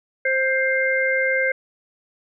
harmonic tone, 526 Hz, C5, 9 cents sharp, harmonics 1 / 3 / 4, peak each -22 / -22 / -22 dBFS, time 0.25-1.52 s, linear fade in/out 5 ms, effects none

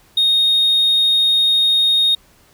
triangle tone, 3714 Hz, A#7, 7 cents flat, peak -9 dBFS, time 0.17-2.15 s, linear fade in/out 5 ms, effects tanh soft clip ceiling -7 dBFS + pink hiss -52 dBFS RMS until 2.53 s

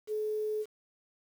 sine tone with quantisation, 427.7 Hz, A4, 49 cents flat, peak -30 dBFS, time 0.07-0.66 s, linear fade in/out 50 ms, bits 9, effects none

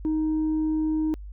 sine tone, 311.8 Hz, D#4, 4 cents sharp, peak -20 dBFS, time 0.05-1.14 s, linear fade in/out 0 ms, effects tanh soft clip ceiling -20 dBFS + added 50 Hz sine -36 dBFS peak until 1.32 s

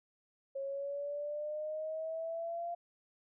sine exponential sweep, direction up, 543 to 693 Hz, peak -36 dBFS, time 0.55-2.75 s, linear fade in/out 10 ms, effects none

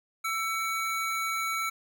square tone pair together, 1328.6 / 2252 Hz, E6 / C#7, +13 / +27 cents, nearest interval major sixth, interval 914 cents, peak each -31 / -33 dBFS, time 0.24-1.7 s, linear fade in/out 10 ms, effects none

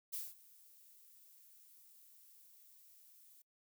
violet noise with ADSR envelope, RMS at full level -41 dBFS, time 0.12-3.42 s, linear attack 20 ms, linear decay 200 ms, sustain -22 dB, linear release 4 ms, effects noise-tail reverb RT60 0.1 s tail -25 dB re dry

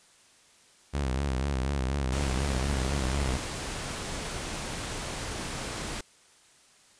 sawtooth tone with vibrato, 67.4 Hz, C#2, 48 cents flat, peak -23 dBFS, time 0.93-3.38 s, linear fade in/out 20 ms, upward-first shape sine, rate 4.1 Hz, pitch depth 110 cents each way
pink noise, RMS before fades -35 dBFS, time 2.12-6.01 s, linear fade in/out 5 ms
effects white hiss -59 dBFS RMS until 6.99 s + resampled to 22050 Hz

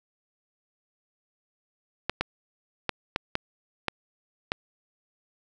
clicks, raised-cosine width 0.3 ms, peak -9 dBFS, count 7, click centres 2.096 / 2.21 / 2.893 / 3.161 / 3.354 / 3.883 / 4.519 s, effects none

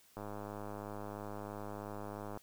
click train, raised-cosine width 1 ms, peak -30 dBFS, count 228, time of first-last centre 0.17-2.374 s, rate 103 Hz, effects white hiss -65 dBFS RMS until 2.42 s

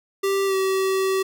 square tone with pitch glide, 392 to 382.8 Hz, G4 to G4, 0 to -41 cents, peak -20 dBFS, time 0.23-1.23 s, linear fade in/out 10 ms, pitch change -41 cents, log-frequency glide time 0.46-0.55 s, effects none

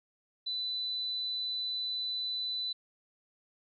sine tone, 3994 Hz, B7, 19 cents sharp, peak -32 dBFS, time 0.46-2.73 s, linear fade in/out 10 ms, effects none

